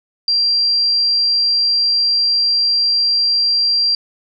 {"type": "tone", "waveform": "sine", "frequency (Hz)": 4737, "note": "D8", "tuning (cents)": 14, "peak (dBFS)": -12, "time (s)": [0.28, 3.95], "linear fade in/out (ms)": 2, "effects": []}